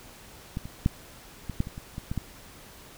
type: clicks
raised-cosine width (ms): 5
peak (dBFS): -18 / -25 / -9 / -20 / -12 / -25 / -25 / -22 / -18 / -16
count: 10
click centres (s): 0.571 / 0.655 / 0.861 / 1.497 / 1.604 / 1.671 / 1.779 / 1.981 / 2.115 / 2.177
effects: pink hiss -49 dBFS RMS until 2.97 s